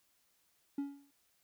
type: tone with exponential decay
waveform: triangle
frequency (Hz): 281.3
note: C#4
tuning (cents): +26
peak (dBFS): -29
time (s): 0.78-1.11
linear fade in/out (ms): 5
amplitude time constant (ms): 70
effects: tanh soft clip ceiling -26 dBFS + white hiss -74 dBFS RMS until 1.43 s